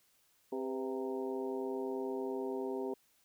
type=harmonic tone with a mistuned harmonic; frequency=131.9 Hz; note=C3; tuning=14 cents sharp; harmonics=2 / 3 / 4 / 5 / 6 / 7; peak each=-41 / -37 / -44 / -49 / -51 / -48 dBFS; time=0.52-2.94 s; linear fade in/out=5 ms; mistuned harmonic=4; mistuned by=-77 cents; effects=white hiss -71 dBFS RMS until 3.24 s